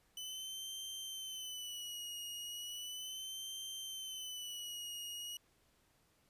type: tone with vibrato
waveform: sawtooth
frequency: 3000 Hz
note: F#7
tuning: 23 cents sharp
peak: -40 dBFS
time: 0.17-5.37 s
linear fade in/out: 2 ms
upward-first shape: sine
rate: 0.36 Hz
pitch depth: 74 cents each way
effects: pink hiss -73 dBFS RMS until 6.29 s + resampled to 32000 Hz